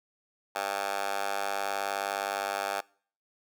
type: tone with high-pass filter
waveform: 10% pulse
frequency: 99.5 Hz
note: G2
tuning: 26 cents sharp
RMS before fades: -32 dBFS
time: 0.55-2.81 s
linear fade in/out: 10 ms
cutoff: 840 Hz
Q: 3.7
effects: noise-tail reverb RT60 0.5 s tail -24 dB re dry

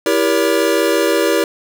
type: chord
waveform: square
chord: E diminished seventh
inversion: none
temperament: just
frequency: 329.6 / 395.6 / 474.7 / 569.6 Hz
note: E4 / G4 / Bb4 / Db5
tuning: 0 / +16 / +31 / +47 cents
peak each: -19 dBFS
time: 0.06-1.44 s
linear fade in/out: 2 ms
effects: none

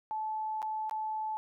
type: tone with dropouts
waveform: sine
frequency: 868 Hz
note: A5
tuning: 24 cents flat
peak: -32 dBFS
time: 0.11-1.37 s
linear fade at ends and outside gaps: 0 ms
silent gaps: 0.619-0.627 / 0.896-0.911 s
effects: none

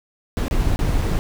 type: noise with dropouts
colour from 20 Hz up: brown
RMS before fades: -19 dBFS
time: 0.37-1.19 s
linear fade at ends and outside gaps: 0 ms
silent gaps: 0.482-0.511 / 0.634-0.638 / 0.76-0.791 / 1.015-1.02 s
effects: none

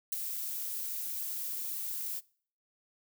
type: noise with ADSR envelope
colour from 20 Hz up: violet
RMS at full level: -30 dBFS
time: 0.12-2.21 s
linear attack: 7 ms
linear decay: 16 ms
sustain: -7 dB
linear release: 34 ms
effects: noise-tail reverb RT60 0.5 s tail -23 dB re dry

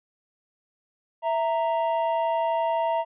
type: tone pair together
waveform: triangle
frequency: 659.3 / 928.1 Hz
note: E5 / A#5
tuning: 0 / -8 cents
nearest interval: tritone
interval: 592 cents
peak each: -23 dBFS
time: 1.22-3.05 s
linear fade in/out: 50 ms
effects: resampled to 8000 Hz

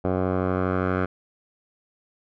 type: tone with low-pass filter sweep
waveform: 10% pulse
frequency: 92.5 Hz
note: F#2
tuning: in tune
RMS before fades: -24 dBFS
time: 0.04-1.06 s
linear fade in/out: 10 ms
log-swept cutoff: 850 to 1500 Hz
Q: 2
effects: none

